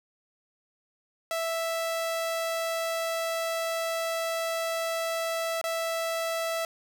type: tone with dropouts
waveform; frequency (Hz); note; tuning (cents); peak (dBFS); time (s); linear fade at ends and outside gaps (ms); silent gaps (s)
sawtooth; 659.3; E5; 0; -24; 1.31-6.65; 1; 5.614-5.64
effects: none